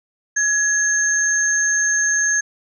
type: tone pair together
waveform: sine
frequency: 1678 / 6381 Hz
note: G#6 / G8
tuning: +17 / +30 cents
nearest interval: octave + major seventh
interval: 2313 cents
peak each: -18 dBFS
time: 0.36-2.41 s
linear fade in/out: 10 ms
effects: none